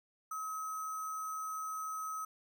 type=tone with sample-and-hold; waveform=sine; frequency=1277 Hz; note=D#6; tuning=45 cents sharp; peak=-37 dBFS; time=0.31-2.25 s; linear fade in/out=5 ms; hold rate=7350 Hz; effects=none